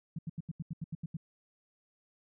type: tone bursts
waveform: sine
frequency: 161.8 Hz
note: E3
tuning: 32 cents flat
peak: -34 dBFS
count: 10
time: 0.16-1.169 s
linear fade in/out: 5 ms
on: 28 ms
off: 81 ms
effects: none